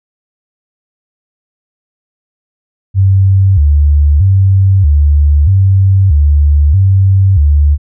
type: tone with vibrato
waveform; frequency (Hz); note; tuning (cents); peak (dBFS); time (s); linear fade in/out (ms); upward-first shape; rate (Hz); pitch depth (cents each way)
sine; 84; E2; +33; -4; 2.94-7.78; 50; square; 0.79; 240
effects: none